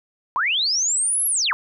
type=linear two-way sweep; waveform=sine; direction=up then down; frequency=916 to 11430 to 916 Hz; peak=-18 dBFS; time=0.36-1.53 s; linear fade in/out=0 ms; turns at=1.27 s; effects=none